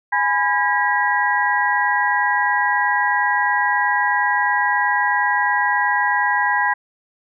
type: tone cluster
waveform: sine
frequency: 829 / 997 / 1629 / 1928 Hz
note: G#5 / B5 / G#6 / B6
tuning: -3 / +16 / -34 / -42 cents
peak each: -21 dBFS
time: 0.12-6.74 s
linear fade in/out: 10 ms
effects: none